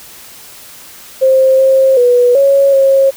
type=tone with pitch steps; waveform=sine; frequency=527 / 532 / 489.5 / 553 / 542 Hz; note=C5 / C5 / B4 / C#5 / C#5; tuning=+12 / +29 / -15 / -4 / -39 cents; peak=-5 dBFS; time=1.21-3.11 s; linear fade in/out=20 ms; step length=380 ms; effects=white hiss -35 dBFS RMS until 3.16 s